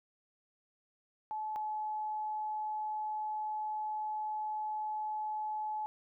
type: tone pair in turn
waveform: sine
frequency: 861 / 856.3 Hz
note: A5 / A5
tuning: -38 / -47 cents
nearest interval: unison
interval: 9 cents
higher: first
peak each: -35 / -34 dBFS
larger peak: second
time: 1.31-1.56 / 1.56-5.86 s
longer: second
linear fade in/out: 0 ms
effects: none